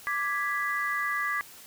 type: chord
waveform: sine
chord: G# diminished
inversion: second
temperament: equal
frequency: 1174.7 / 1661.2 / 1975.5 Hz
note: D6 / G#6 / B6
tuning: 0 / 0 / 0 cents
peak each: -31 dBFS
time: 0.07-1.41 s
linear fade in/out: 0 ms
effects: white hiss -49 dBFS RMS until 1.66 s